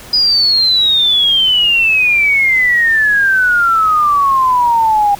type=exponential sweep; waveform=sine; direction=down; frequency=4978 to 802 Hz; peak=-8 dBFS; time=0.13-5.15 s; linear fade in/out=5 ms; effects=pink hiss -34 dBFS RMS until 5.19 s